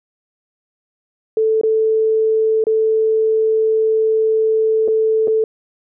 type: tone with dropouts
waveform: sine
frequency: 440.1 Hz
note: A4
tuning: in tune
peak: -12 dBFS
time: 1.37-5.44 s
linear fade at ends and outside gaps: 2 ms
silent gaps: 1.613-1.634 / 2.64-2.668 / 4.878-4.883 / 5.274-5.28 s
effects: none